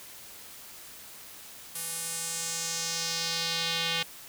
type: tone with band-pass filter sweep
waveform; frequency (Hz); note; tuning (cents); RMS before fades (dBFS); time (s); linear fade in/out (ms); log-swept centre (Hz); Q
square; 166.1; E3; +13; -32; 1.75-4.03; 5; 11000 to 3200; 2.1
effects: white hiss -47 dBFS RMS until 4.28 s